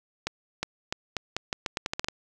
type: accelerating click train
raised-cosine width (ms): 0.2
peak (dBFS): -11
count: 13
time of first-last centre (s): 0.27-2.085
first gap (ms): 360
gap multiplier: 0.82
effects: none